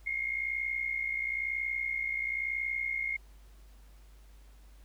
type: tone pair together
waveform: sine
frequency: 2130 / 2191 Hz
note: C7 / C#7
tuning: +30 / -21 cents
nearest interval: unison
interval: 49 cents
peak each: -32 / -36 dBFS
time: 0.06-3.17 s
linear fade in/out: 10 ms
effects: added 50 Hz sine -52 dBFS peak until 4.84 s + pink hiss -65 dBFS RMS until 4.84 s